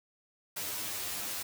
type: noise with comb filter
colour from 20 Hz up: white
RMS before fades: -37 dBFS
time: 0.56-1.43 s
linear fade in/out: 10 ms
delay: 10 ms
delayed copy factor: +0.85
effects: none